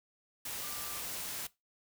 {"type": "tone in noise", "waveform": "sine", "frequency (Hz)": 1185, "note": "D6", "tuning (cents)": 15, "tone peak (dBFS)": -49, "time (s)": [0.63, 1], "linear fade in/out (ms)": 5, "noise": "white", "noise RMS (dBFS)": -40, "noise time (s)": [0.45, 1.47], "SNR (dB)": -12, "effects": ["noise-tail reverb RT60 0.2 s tail -19 dB re dry"]}